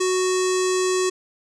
square tone with low-pass filter, 370 Hz, F#4, in tune, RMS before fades -21 dBFS, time 0-1.1 s, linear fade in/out 10 ms, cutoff 7400 Hz, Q 3.9, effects none

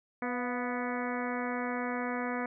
harmonic tone with a mistuned harmonic, 246.9 Hz, B3, in tune, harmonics 1 / 2 / 3 / 4 / 5 / 6 / 7 / 8 / 9, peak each -35 / -38 / -40 / -41 / -42 / -43 / -43 / -44 / -45 dBFS, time 0.22-2.46 s, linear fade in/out 2 ms, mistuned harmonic 3, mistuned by -47 cents, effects none

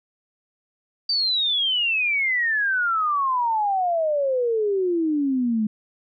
sine exponential sweep, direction down, 4674 to 210 Hz, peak -19 dBFS, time 1.09-5.67 s, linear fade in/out 5 ms, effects none

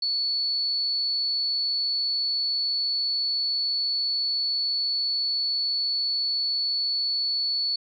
sine tone, 4433 Hz, C#8, 1 cent flat, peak -23 dBFS, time 0.02-7.76 s, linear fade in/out 5 ms, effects none

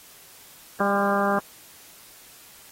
harmonic tone with a mistuned harmonic, 199.9 Hz, G3, 34 cents sharp, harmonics 1 / 2 / 3 / 4 / 5 / 6 / 7 / 8, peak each -26 / -29 / -26 / -27 / -30 / -27 / -31 / -32 dBFS, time 0.8-1.39 s, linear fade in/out 2 ms, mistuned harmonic 5, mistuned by +36 cents, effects white hiss -49 dBFS RMS until 2.71 s + AAC 48 kbps

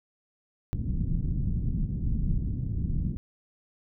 pink low-pass noise, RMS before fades -28 dBFS, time 0.73-3.17 s, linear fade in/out 0 ms, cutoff 210 Hz, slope 24 dB/octave, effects none

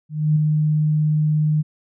sine tone with ADSR envelope, 152.8 Hz, D#3, 31 cents flat, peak -12 dBFS, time 0.09-1.63 s, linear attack 270 ms, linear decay 7 ms, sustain -3 dB, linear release 26 ms, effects none

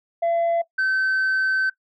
sine tone pair in turn, 677 / 1537.5 Hz, E5 / G6, +46 / -34 cents, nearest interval octave + major second, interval 1420 cents, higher second, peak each -16 dBFS, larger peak neither, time 0.22-0.62 / 0.78-1.7 s, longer second, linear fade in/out 10 ms, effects noise-tail reverb RT60 0.1 s tail -18 dB re dry + tanh soft clip ceiling -17 dBFS

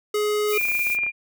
square tone, 420 Hz, G#4, 19 cents sharp, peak -21 dBFS, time 0.14-0.58 s, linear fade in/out 5 ms
violet noise, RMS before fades -31 dBFS, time 0.46-0.98 s, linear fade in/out 50 ms
sine tone with tremolo, 2400 Hz, D7, 37 cents sharp, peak -19 dBFS, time 0.52-1.12 s, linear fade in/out 50 ms, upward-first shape sine, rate 18 Hz, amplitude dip 40%
clicks, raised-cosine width 0.5 ms, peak -24 dBFS, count 12, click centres 0.613 / 0.653 / 0.685 / 0.717 / 0.751 / 0.793 / 0.868 / 0.901 / 0.949 / 0.988 / 1.035 / 1.065 s
effects none

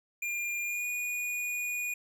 square tone with pitch glide, 2405 to 2453 Hz, D7 to D#7, +41 to -25 cents, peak -32 dBFS, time 0.22-1.94 s, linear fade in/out 5 ms, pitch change +34 cents, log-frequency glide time 0.63-0.86 s, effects none

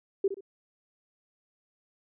sine tone with echo, 392 Hz, G4, in tune, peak -21 dBFS, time 0.24-0.28 s, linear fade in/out 5 ms, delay 64 ms, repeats 2, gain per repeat -10 dB, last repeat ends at 0.408 s, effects none

